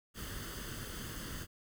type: noise with comb filter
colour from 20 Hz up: pink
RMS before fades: -43 dBFS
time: 0.14-1.47 s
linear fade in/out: 50 ms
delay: 0.63 ms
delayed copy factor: +0.65
effects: none